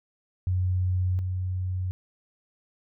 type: tone pair in turn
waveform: sine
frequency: 91.6 / 92.07 Hz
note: F#2 / F#2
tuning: -17 / -8 cents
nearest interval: unison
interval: 9 cents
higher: second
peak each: -22 / -26 dBFS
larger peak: first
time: 0.47-1.19 / 1.19-1.91 s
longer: neither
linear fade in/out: 0 ms
effects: none